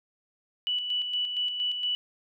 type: tone with tremolo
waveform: sine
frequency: 2960 Hz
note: F#7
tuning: in tune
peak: -25 dBFS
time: 0.67-1.95 s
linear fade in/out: 0 ms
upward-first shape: square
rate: 4.3 Hz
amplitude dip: 45%
effects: none